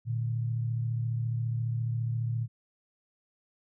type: tone pair together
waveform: sine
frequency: 115.4 / 149.98 Hz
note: A#2 / D3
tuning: -17 / +37 cents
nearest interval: perfect fourth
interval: 454 cents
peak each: -28 / -37 dBFS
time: 0.05-2.48 s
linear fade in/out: 50 ms
effects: none